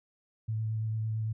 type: tone with vibrato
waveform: sine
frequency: 110 Hz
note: A2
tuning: in tune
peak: -29 dBFS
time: 0.48-1.33 s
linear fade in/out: 10 ms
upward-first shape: sine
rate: 8.9 Hz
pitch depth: 16 cents each way
effects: none